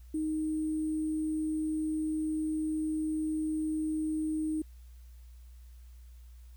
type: tone with sample-and-hold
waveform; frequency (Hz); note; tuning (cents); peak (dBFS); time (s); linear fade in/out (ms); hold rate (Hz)
sine; 311.1; D#4; 0; -29; 0.14-4.62; 5; 8820
effects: added 60 Hz sine -48 dBFS peak until 6.56 s + white hiss -68 dBFS RMS until 6.56 s